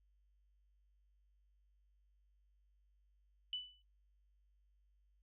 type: tone with exponential decay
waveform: sine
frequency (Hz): 2984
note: F#7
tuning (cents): +14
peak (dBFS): -36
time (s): 3.53-3.82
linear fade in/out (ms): 1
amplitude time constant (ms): 61
effects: noise-tail reverb RT60 0.2 s tail -17 dB re dry + added 50 Hz sine -70 dBFS peak until 5.22 s